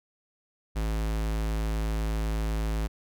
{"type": "tone", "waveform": "square", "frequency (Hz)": 54, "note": "A1", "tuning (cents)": -32, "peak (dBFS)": -27, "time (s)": [0.75, 2.88], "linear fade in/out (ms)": 20, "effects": []}